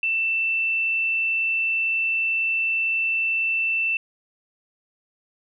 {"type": "tone", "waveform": "sine", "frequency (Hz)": 2669, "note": "E7", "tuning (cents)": 21, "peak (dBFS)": -20, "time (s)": [0.03, 3.97], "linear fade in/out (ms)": 2, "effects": []}